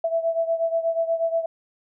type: beating tone pair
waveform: sine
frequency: 659.3 / 667.6 Hz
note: E5 / E5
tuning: 0 / +22 cents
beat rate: 8.3 Hz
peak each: -22 / -26 dBFS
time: 0.04-1.46 s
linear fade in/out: 5 ms
effects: none